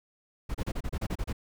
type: noise bursts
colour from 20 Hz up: brown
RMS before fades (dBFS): -31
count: 10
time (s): 0.49-1.329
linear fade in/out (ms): 10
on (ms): 56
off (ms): 31
effects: none